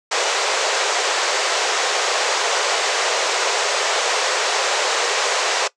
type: band-pass noise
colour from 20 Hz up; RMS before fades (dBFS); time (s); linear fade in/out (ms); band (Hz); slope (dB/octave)
pink; -20; 0.11-5.68; 10; 420 to 7700; 48
effects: noise-tail reverb RT60 0.1 s tail -19 dB re dry